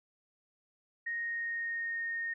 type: tone with pitch glide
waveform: sine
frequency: 1864.7 to 1846.5 Hz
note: A#6 to A#6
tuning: 0 to -17 cents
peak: -33 dBFS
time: 1.06-2.34 s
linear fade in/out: 10 ms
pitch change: -17 cents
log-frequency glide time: 1.19-2.06 s
effects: none